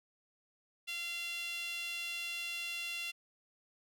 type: tone with high-pass filter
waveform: sawtooth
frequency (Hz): 687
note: F5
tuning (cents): -29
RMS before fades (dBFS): -40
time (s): 0.87-3.12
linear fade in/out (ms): 20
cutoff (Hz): 2800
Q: 4.5
effects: none